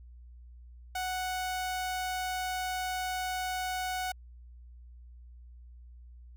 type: tone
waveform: sawtooth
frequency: 740 Hz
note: F#5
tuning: in tune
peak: -28 dBFS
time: 0.95-4.12 s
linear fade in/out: 5 ms
effects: added 60 Hz sine -48 dBFS peak until 6.36 s